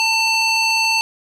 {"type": "tone with band-pass filter", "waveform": "square", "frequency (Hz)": 893, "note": "A5", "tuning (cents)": 25, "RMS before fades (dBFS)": -17, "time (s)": [0, 1.01], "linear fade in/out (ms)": 0, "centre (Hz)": 3600, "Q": 1.7, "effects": []}